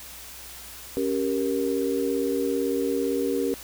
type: chord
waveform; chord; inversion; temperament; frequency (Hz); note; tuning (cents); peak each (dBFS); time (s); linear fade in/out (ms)
sine; G diminished; second; equal with one note detuned; 277.2 / 392 / 469.7; Db4 / G4 / Bb4; 0 / 0 / +13; -27; 0.97-3.54; 0
effects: added 60 Hz sine -51 dBFS peak until 3.63 s + white hiss -42 dBFS RMS until 3.63 s